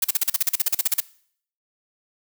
blue noise bursts, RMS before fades -19 dBFS, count 16, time 0.02-1.004 s, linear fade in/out 5 ms, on 24 ms, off 40 ms, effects noise-tail reverb RT60 0.6 s tail -21 dB re dry

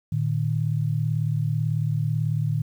sine tone pair together, 113.6 / 151.77 Hz, A#2 / D#3, -44 / -43 cents, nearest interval perfect fourth, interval 501 cents, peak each -24 dBFS, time 0.12-2.62 s, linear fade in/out 5 ms, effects 9-bit

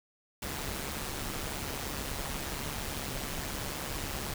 pink noise with amplitude modulation, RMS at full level -34 dBFS, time 0.42-4.34 s, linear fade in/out 5 ms, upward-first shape sine, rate 141 Hz, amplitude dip 60%, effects none

